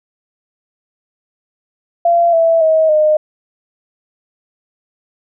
sine tone with pitch steps, 685 / 660.1 / 636.2 / 613.1 Hz, F5 / E5 / D#5 / D#5, -34 / +2 / +38 / -26 cents, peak -8 dBFS, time 2.05-3.17 s, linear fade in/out 5 ms, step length 280 ms, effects none

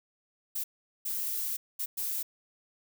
violet noise bursts at uneven times, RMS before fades -33 dBFS, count 4, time 0.55-0.64 / 1.05-1.57 / 1.79-1.86 / 1.97-2.23 s, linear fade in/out 10 ms, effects none

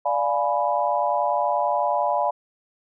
sine chord, D diminished seventh, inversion none, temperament equal with one note detuned, 587.3 / 698.5 / 838.3 / 987.8 Hz, D5 / F5 / Ab5 / Cb6, 0 / 0 / +16 / 0 cents, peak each -25 dBFS, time 0.05-2.31 s, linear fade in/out 10 ms, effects none

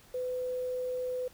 sine tone with quantisation, 503 Hz, B4, 32 cents sharp, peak -31 dBFS, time 0.14-1.28 s, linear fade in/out 5 ms, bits 9, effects pink hiss -58 dBFS RMS until 1.33 s

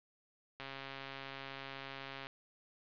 click train, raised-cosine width 0.3 ms, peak -29 dBFS, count 228, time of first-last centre 0.6-2.269 s, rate 136 Hz, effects resampled to 11025 Hz + 10-bit

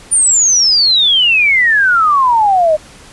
sine exponential sweep, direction down, 9360 to 601 Hz, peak -7 dBFS, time 0.11-2.77 s, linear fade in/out 20 ms, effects pink hiss -38 dBFS RMS until 3.12 s + resampled to 24000 Hz

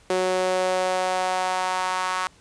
sawtooth tone with high-pass filter sweep, 184.7 Hz, F#3, 3 cents flat, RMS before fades -24 dBFS, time 0.1-2.27 s, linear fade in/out 0 ms, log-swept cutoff 430 to 1100 Hz, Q 2.8, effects pink hiss -55 dBFS RMS until 2.4 s + resampled to 22050 Hz

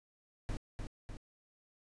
brown noise with echo, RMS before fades -37 dBFS, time 0.49-0.57 s, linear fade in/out 0 ms, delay 300 ms, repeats 2, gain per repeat -4 dB, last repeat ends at 1.17 s, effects resampled to 22050 Hz

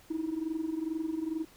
sine tone with amplitude modulation, 319.7 Hz, D#4, 47 cents sharp, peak -26 dBFS, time 0.1-1.45 s, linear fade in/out 10 ms, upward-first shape sine, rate 22.3 Hz, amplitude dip 80%, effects tanh soft clip ceiling -26 dBFS + pink hiss -58 dBFS RMS until 1.56 s

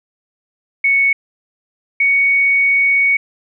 sine tone pair in turn, 2217 / 2231 Hz, C#7 / C#7, 0 / +11 cents, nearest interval unison, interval 11 cents, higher second, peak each -10 dBFS, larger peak neither, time 0.84-1.13 / 2-3.17 s, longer second, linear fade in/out 5 ms, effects none

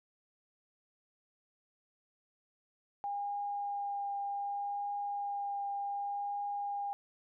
sine tone with vibrato, 808 Hz, G#5, 48 cents flat, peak -34 dBFS, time 3.04-6.93 s, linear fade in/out 0 ms, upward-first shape triangle, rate 0.66 Hz, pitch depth 12 cents each way, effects none

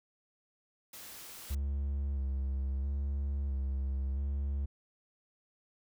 white noise, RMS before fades -48 dBFS, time 0.93-1.55 s, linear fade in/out 5 ms
triangle tone with vibrato, 68.5 Hz, C#2, 20 cents flat, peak -29 dBFS, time 1.5-4.66 s, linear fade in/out 10 ms, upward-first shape square, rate 0.75 Hz, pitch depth 32 cents each way
effects none

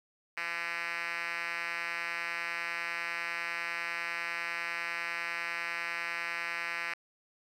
5% pulse tone with band-pass filter, 170 Hz, F3, 46 cents flat, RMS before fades -36 dBFS, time 0.37-6.94 s, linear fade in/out 5 ms, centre 2300 Hz, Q 2.3, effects 10-bit

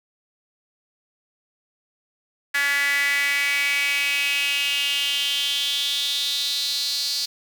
sawtooth tone with high-pass filter sweep, 283.2 Hz, C#4, 37 cents sharp, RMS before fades -23 dBFS, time 2.54-7.26 s, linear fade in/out 10 ms, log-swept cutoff 1800 to 4500 Hz, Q 6.2, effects 7-bit

